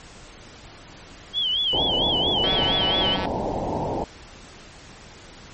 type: tone with vibrato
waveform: sine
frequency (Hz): 3181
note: G7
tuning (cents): +25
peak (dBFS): -20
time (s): 1.33-3.18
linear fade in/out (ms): 50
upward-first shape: sine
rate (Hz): 4.4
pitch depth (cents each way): 130
type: low-pass noise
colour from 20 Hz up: white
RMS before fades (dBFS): -26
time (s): 1.73-4.04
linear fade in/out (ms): 2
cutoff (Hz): 940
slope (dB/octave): 96
type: click train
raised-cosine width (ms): 0.3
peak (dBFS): -14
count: 155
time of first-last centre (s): 2.44-3.255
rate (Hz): 189
effects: pink hiss -44 dBFS RMS until 5.53 s + MP3 32 kbps